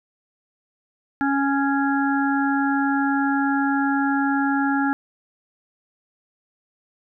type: harmonic tone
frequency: 277.2 Hz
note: C#4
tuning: in tune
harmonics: 1 / 3 / 5 / 6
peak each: -20 / -25 / -27 / -28 dBFS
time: 1.21-4.93 s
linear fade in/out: 0 ms
effects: none